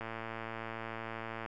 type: click train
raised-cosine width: 0.5 ms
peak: -25 dBFS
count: 165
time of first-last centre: 0.01-1.461 s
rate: 113 Hz
effects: none